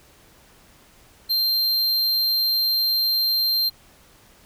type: tone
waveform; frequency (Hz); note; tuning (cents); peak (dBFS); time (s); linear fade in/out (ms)
square; 4164; C8; -9; -19; 1.29-3.7; 20
effects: pink hiss -53 dBFS RMS until 4.45 s